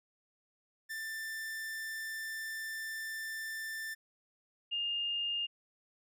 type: tone pair in turn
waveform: 45% pulse / sine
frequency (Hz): 1778 / 2822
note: A6 / F7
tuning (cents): +18 / +17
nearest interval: minor sixth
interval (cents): 799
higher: second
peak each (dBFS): -38 / -32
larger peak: second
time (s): 0.89-3.95 / 4.71-5.47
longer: first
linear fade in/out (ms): 20
effects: none